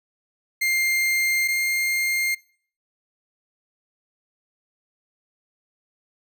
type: tone pair in turn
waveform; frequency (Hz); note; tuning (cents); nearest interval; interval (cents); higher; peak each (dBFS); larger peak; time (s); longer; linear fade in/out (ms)
40% pulse; 2107 / 2115; C7 / C7; +12 / +18; unison; 6; second; -19 / -20; first; 0.61-1.48 / 1.48-2.35; neither; 10
effects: noise-tail reverb RT60 0.5 s tail -22 dB re dry